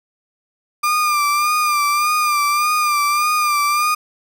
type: tone with vibrato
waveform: 35% pulse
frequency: 1197 Hz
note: D6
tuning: 33 cents sharp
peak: -13 dBFS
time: 0.83-3.95 s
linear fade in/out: 10 ms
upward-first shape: sine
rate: 1.7 Hz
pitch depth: 46 cents each way
effects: none